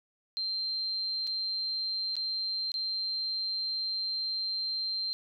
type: tone with dropouts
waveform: sine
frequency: 4149 Hz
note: C8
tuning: 15 cents flat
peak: -30 dBFS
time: 0.37-5.13 s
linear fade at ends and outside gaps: 0 ms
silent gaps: 1.269-1.274 / 2.155-2.166 / 2.718-2.741 s
effects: none